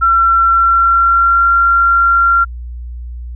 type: tone with pitch glide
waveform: sine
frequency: 1355 to 1377.1 Hz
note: E6 to F6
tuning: +47 to -25 cents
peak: -7 dBFS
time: 0.01-2.45 s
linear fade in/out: 20 ms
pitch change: +28 cents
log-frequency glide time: 0.45-1.49 s
effects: added 60 Hz sine -23 dBFS peak until 3.35 s